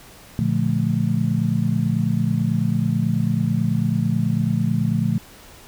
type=chord; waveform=sine; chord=Bb major seventh; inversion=none; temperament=just; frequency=116.54 / 145.68 / 174.81 / 218.5 Hz; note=Bb2 / D3 / F3 / A3; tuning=0 / -14 / +2 / -12 cents; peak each=-23 dBFS; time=0.39-5.18 s; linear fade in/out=0 ms; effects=pink hiss -45 dBFS RMS until 5.67 s